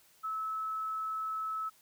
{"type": "tone", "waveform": "sine", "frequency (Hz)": 1300, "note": "E6", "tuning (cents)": -24, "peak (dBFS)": -33, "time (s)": [0.23, 1.7], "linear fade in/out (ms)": 20, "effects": ["white hiss -64 dBFS RMS until 1.81 s"]}